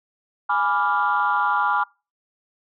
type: chord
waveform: sine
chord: G# diminished seventh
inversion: none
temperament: equal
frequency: 830.6 / 987.8 / 1174.7 / 1396.9 Hz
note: G#5 / B5 / D6 / F6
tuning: 0 / 0 / 0 / 0 cents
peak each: -23 dBFS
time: 0.49-1.84 s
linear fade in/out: 10 ms
effects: noise-tail reverb RT60 0.3 s tail -25 dB re dry + tanh soft clip ceiling -10 dBFS